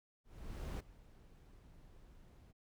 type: noise with ADSR envelope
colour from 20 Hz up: brown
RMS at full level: -40 dBFS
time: 0.24-2.53 s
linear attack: 560 ms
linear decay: 8 ms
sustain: -20 dB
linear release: 29 ms
effects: none